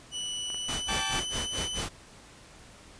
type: tone with pitch glide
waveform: sawtooth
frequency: 2960 to 3015 Hz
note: F#7 to F#7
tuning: 0 to +32 cents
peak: -29 dBFS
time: 0.11-1.84 s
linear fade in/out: 50 ms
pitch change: +32 cents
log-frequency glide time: 0.54-1.06 s
type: clicks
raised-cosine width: 0.5 ms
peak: -28 dBFS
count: 2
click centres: 0.502 / 0.545 s
type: noise with tremolo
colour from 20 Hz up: pink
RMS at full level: -32 dBFS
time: 0.68-1.89 s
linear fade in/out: 5 ms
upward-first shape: sine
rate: 4.6 Hz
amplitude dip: 100%
type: chord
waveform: 15% pulse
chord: G suspended second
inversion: none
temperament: equal with one note detuned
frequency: 784 / 880 / 1155.8 Hz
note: G5 / A5 / D6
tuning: 0 / 0 / -28 cents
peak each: -29 dBFS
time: 0.88-1.2 s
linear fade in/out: 10 ms
effects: pink hiss -52 dBFS RMS until 2.99 s + resampled to 22050 Hz